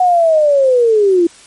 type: linear sweep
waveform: sine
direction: down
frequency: 741 to 331.3 Hz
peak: -7 dBFS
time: 0-1.27 s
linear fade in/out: 5 ms
effects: white hiss -41 dBFS RMS until 1.46 s + MP3 48 kbps